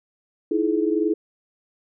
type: tone cluster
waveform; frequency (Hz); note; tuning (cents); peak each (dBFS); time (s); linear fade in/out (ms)
sine; 313.7 / 335.2 / 424.9; D#4 / E4 / G#4; +14 / +29 / +40; -23; 0.51-1.14; 5
effects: none